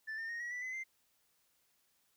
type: tone with pitch steps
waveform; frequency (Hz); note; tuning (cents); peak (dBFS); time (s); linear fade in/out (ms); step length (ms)
sine; 1760 / 1810.5 / 1862.5 / 1916 / 1971 / 2028 / 2086; A6 / A6 / A#6 / A#6 / B6 / B6 / C7; 0 / +49 / -2 / +47 / -4 / +45 / -6; -36; 0.07-0.84; 20; 110
effects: tanh soft clip ceiling -38 dBFS + white hiss -75 dBFS RMS until 2.16 s